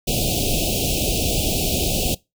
pink band-stop noise, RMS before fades -21 dBFS, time 0.07-2.15 s, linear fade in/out 10 ms, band 760 to 2500 Hz, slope 96 dB/octave, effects noise-tail reverb RT60 0.2 s tail -21 dB re dry

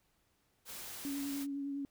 white noise, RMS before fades -46 dBFS, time 0.65-1.47 s, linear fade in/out 50 ms
sine tone with vibrato, 280 Hz, C#4, 18 cents sharp, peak -36 dBFS, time 1.05-1.85 s, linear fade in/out 0 ms, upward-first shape triangle, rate 9.9 Hz, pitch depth 24 cents each way
effects pink hiss -75 dBFS RMS until 1.9 s

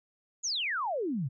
sine exponential sweep, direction down, 7030 to 118.8 Hz, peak -29 dBFS, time 0.43-1.29 s, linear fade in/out 20 ms, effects none

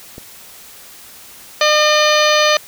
click, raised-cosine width 2 ms, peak -19 dBFS, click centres 0.181 s
harmonic tone, 605 Hz, D#5, 49 cents flat, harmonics 1 / 2 / 3 / 4 / 5 / 6 / 7 / 8 / 10, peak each -14 / -17 / -19 / -20 / -21 / -22 / -22 / -23 / -24 dBFS, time 1.61-2.57 s, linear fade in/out 2 ms
effects white hiss -39 dBFS RMS until 2.67 s

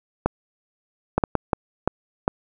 clicks, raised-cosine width 1 ms, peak -4 dBFS, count 7, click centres 0.26 / 1.18 / 1.238 / 1.353 / 1.532 / 1.876 / 2.279 s, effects none

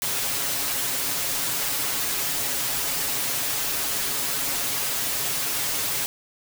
white noise with comb filter, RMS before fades -26 dBFS, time 0.02-6.06 s, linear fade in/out 0 ms, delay 7.2 ms, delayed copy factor +0.7, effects none

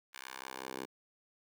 10% pulse tone with high-pass filter sweep, 65.41 Hz, C2, in tune, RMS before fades -45 dBFS, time 0.13-0.86 s, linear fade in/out 20 ms, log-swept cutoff 1700 to 340 Hz, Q 1, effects none

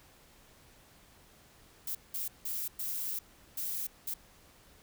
violet noise bursts at uneven times, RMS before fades -36 dBFS, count 6, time 1.87-1.95 / 2.14-2.28 / 2.45-2.68 / 2.79-3.19 / 3.57-3.87 / 4.07-4.14 s, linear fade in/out 5 ms, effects pink hiss -60 dBFS RMS until 4.82 s

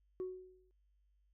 sine tone with exponential decay, 370 Hz, F#4, in tune, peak -34 dBFS, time 0.2-0.71 s, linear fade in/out 0 ms, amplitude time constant 110 ms, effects tanh soft clip ceiling -35 dBFS + added 50 Hz sine -70 dBFS peak until 1.33 s

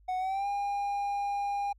triangle tone with pitch glide, 740 to 807 Hz, F#5 to G#5, 0 to -50 cents, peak -27 dBFS, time 0.08-1.73 s, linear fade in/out 10 ms, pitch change +150 cents, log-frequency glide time 0.18-0.47 s, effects added 50 Hz sine -57 dBFS peak until 1.78 s

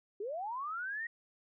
sine linear sweep, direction up, 380 to 1900 Hz, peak -36 dBFS, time 0.2-1.07 s, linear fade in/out 5 ms, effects none

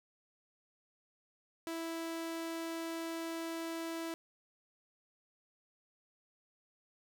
sawtooth tone, 329.6 Hz, E4, in tune, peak -34 dBFS, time 1.67-4.14 s, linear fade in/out 0 ms, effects none

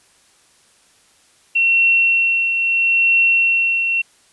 sine tone with tremolo, 2720 Hz, F7, 46 cents flat, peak -10 dBFS, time 1.55-4.02 s, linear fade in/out 10 ms, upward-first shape triangle, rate 0.76 Hz, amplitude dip 50%, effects white hiss -54 dBFS RMS until 4.32 s + resampled to 24000 Hz

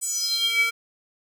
square tone with high-pass filter sweep, 458.6 Hz, A#4, 28 cents flat, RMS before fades -24 dBFS, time 0.01-0.71 s, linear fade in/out 20 ms, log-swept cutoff 8400 to 1800 Hz, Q 8.1, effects none

